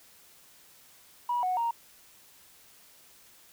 sine tone with pitch steps, 968 / 736 / 932 Hz, B5 / F#5 / A#5, -35 / -9 / -1 cents, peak -25 dBFS, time 1.29-1.71 s, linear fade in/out 5 ms, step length 140 ms, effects tanh soft clip ceiling -21 dBFS + white hiss -57 dBFS RMS until 3.52 s

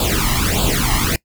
pink noise with flanger, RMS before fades -17 dBFS, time 0-1.16 s, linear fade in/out 2 ms, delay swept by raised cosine 0.25 to 1.01 ms, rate 1.6 Hz, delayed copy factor +0.85, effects noise-tail reverb RT60 0.1 s tail -23 dB re dry

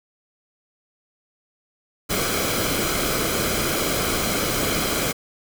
pink noise with comb filter, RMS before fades -23 dBFS, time 2.09-5.13 s, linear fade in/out 20 ms, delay 1.1 ms, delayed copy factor -0.55, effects none

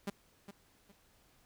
sawtooth tone with echo, 199.9 Hz, G3, 34 cents sharp, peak -31 dBFS, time 0.07-0.1 s, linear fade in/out 5 ms, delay 410 ms, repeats 2, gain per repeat -11 dB, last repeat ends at 0.92 s, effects pink hiss -68 dBFS RMS until 1.45 s

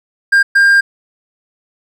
triangle tone bursts at uneven times, 1602 Hz, G6, 37 cents sharp, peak -4 dBFS, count 2, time 0.32-0.43 / 0.55-0.81 s, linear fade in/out 10 ms, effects none

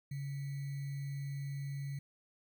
sine tone with sample-and-hold, 139.7 Hz, C#3, 14 cents sharp, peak -37 dBFS, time 0.11-1.99 s, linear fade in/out 5 ms, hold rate 2100 Hz, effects none

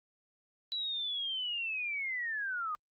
sine linear sweep, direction down, 3957 to 1200 Hz, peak -33 dBFS, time 0.72-2.75 s, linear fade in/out 0 ms, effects Opus 48 kbps

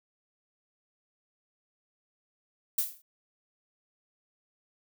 violet noise with exponential decay, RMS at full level -24 dBFS, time 2.78-3.02 s, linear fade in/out 5 ms, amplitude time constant 51 ms, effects none

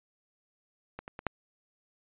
clicks, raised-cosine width 0.5 ms, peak -24 / -27 / -25 / -13 dBFS, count 4, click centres 0.99 / 1.079 / 1.191 / 1.267 s, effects resampled to 8000 Hz

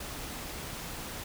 pink noise, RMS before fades -40 dBFS, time 0-1.24 s, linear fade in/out 5 ms, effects none

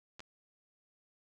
clicks, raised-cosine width 0.2 ms, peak -30 dBFS, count 2, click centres 0.195 / 0.204 s, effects none

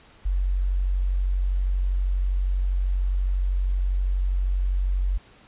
sine tone, 46.25 Hz, F#1, in tune, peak -20 dBFS, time 0.25-5.18 s, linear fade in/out 10 ms, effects pink hiss -53 dBFS RMS until 5.47 s + resampled to 8000 Hz

